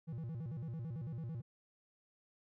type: tone with vibrato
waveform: triangle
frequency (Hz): 137.8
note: C#3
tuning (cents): -10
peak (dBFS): -38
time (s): 0.07-1.42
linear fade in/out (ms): 20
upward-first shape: square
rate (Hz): 9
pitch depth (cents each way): 290
effects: none